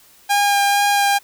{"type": "tone with vibrato", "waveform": "sawtooth", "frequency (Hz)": 808, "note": "G#5", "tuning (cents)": -48, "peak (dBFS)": -10, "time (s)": [0.29, 1.19], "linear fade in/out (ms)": 20, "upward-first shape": "sine", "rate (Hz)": 2.2, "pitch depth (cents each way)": 11, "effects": ["white hiss -50 dBFS RMS until 1.23 s"]}